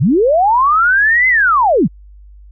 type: linear two-way sweep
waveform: sine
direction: up then down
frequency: 101.1 to 2073 to 113.3 Hz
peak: -8 dBFS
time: 0-1.88 s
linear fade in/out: 20 ms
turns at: 1.28 s
effects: added 50 Hz sine -36 dBFS peak until 2.51 s